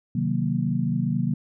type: chord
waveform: sine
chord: C half-diminished seventh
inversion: none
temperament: equal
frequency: 130.81 / 155.56 / 185 / 233.1 Hz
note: C3 / Eb3 / Gb3 / Bb3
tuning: 0 / 0 / 0 / 0 cents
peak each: -27 dBFS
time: 0.15-1.34 s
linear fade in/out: 5 ms
effects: none